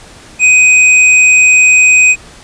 square tone, 2505 Hz, D#7, 11 cents sharp, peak -4 dBFS, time 0.39-2.16 s, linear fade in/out 50 ms, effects pink hiss -36 dBFS RMS until 2.43 s + resampled to 22050 Hz

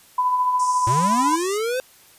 sine tone with tremolo, 1000 Hz, B5, 21 cents sharp, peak -15 dBFS, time 0.18-1.36 s, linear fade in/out 5 ms, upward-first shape triangle, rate 14 Hz, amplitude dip 45%
white band-pass noise, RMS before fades -35 dBFS, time 0.59-1.58 s, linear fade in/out 10 ms, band 5100 to 9400 Hz, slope 96 dB/octave
square linear sweep, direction up, 108.7 to 523 Hz, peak -22 dBFS, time 0.87-1.8 s, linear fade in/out 0 ms
effects white hiss -51 dBFS RMS until 2.18 s + resampled to 32000 Hz

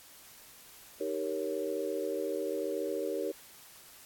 sine chord, Eb dominant seventh, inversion none, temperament equal, 311.1 / 392 / 466.2 / 554.4 Hz, Eb4 / G4 / Bb4 / Db5, 0 / 0 / 0 / 0 cents, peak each -39 / -36 / -36 / -37 dBFS, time 1-3.32 s, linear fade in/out 10 ms, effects white hiss -54 dBFS RMS until 4.05 s + AAC 64 kbps

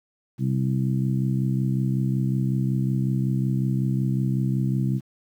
harmonic tone, 65.41 Hz, C2, in tune, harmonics 2 / 3 / 4 / 5, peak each -22 / -26 / -33 / -34 dBFS, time 0.38-5.01 s, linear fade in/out 50 ms, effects 9-bit

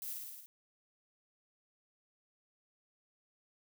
violet noise with echo, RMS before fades -43 dBFS, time 0.02-0.13 s, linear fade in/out 0 ms, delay 55 ms, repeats 6, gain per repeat -2 dB, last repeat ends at 0.46 s, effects none

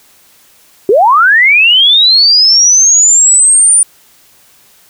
sine linear sweep, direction up, 359.9 to 9390 Hz, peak -3 dBFS, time 0.89-3.83 s, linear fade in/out 2 ms, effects white hiss -45 dBFS RMS until 4.89 s

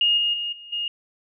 sine tone with level steps, 2849 Hz, F7, 34 cents sharp, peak -16 / -19 / -25 / -39 / -24 dBFS, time 0.01-0.88 s, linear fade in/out 2 ms, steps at 0.17 / 0.33 / 0.52 / 0.72 s, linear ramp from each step 10 ms, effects none

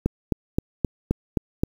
click train, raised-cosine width 3 ms, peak -7 dBFS, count 7, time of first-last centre 0.06-1.635 s, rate 3.81 Hz, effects 7-bit

